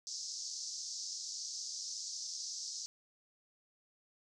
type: band-pass noise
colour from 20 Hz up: pink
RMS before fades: -43 dBFS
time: 0.07-2.86 s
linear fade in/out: 0 ms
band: 4800 to 6600 Hz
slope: 48 dB/octave
effects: none